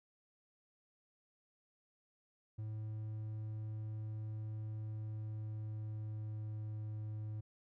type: tone with pitch glide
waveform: triangle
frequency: 108.3 to 107.37 Hz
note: A2 to A2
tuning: -27 to -42 cents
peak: -38 dBFS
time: 2.58-7.41 s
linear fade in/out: 10 ms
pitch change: -15 cents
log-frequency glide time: 4.73-6.9 s
effects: none